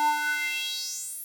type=tone with high-pass filter sweep; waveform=square; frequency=298.1 Hz; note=D4; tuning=26 cents sharp; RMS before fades=-29 dBFS; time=0-1.24 s; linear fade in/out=0 ms; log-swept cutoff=760 to 12000 Hz; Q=4.7; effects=9-bit

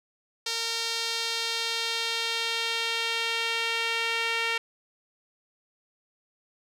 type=tone with band-pass filter sweep; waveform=sawtooth; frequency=458.7 Hz; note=A#4; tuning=28 cents flat; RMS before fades=-29 dBFS; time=0.46-4.58 s; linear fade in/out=5 ms; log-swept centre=4700 to 2600 Hz; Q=1.8; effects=none

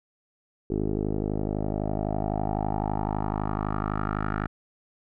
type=tone with low-pass filter sweep; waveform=10% pulse; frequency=51.91 Hz; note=G#1; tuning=in tune; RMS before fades=-28 dBFS; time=0.7-4.47 s; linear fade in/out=5 ms; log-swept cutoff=400 to 1500 Hz; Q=4; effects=none

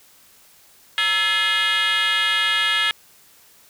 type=tone with frequency modulation; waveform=sine; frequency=2500 Hz; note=D#7; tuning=8 cents sharp; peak=-14 dBFS; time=0.98-2.91 s; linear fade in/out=0 ms; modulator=393 Hz; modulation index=2.9; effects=tanh soft clip ceiling -16 dBFS + white hiss -52 dBFS RMS until 3.69 s

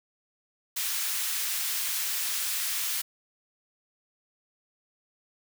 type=high-pass noise; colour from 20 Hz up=white; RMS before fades=-30 dBFS; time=0.76-3.02 s; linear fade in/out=10 ms; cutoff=1500 Hz; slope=12 dB/octave; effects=none

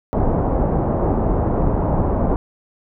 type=low-pass noise; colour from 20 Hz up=pink; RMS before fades=-18 dBFS; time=0.13-2.36 s; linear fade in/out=0 ms; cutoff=890 Hz; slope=24 dB/octave; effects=none

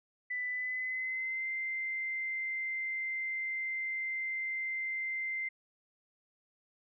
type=tone with pitch glide; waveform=sine; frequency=1991 to 2083 Hz; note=B6 to C7; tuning=+14 to -8 cents; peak=-33 dBFS; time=0.3-5.49 s; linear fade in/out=10 ms; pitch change=+78 cents; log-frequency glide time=0.49-1.48 s; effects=none

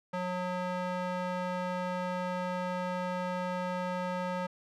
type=tone with band-pass filter; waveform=square; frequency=181.2 Hz; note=F#3; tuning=36 cents flat; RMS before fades=-34 dBFS; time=0.13-4.47 s; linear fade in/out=10 ms; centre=890 Hz; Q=0.87; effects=none

